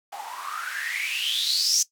blue noise with band-pass filter sweep, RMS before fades -27 dBFS, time 0.12-1.83 s, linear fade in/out 5 ms, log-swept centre 750 to 6100 Hz, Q 9.9, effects noise-tail reverb RT60 0.1 s tail -17 dB re dry

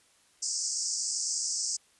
pink band-pass noise, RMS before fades -32 dBFS, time 0.42-1.77 s, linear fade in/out 10 ms, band 4900 to 8400 Hz, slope 96 dB/octave, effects white hiss -64 dBFS RMS until 1.99 s + resampled to 24000 Hz

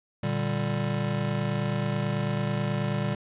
square chord, G minor, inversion first, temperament just, 117.6 / 147 / 196 Hz, Bb2 / D3 / G3, +16 / +2 / 0 cents, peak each -31 dBFS, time 0.23-3.15 s, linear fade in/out 5 ms, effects resampled to 8000 Hz + 10-bit

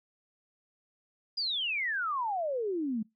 sine exponential sweep, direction down, 4978 to 207.7 Hz, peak -29 dBFS, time 1.37-3.03 s, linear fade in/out 10 ms, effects noise-tail reverb RT60 0.2 s tail -25 dB re dry

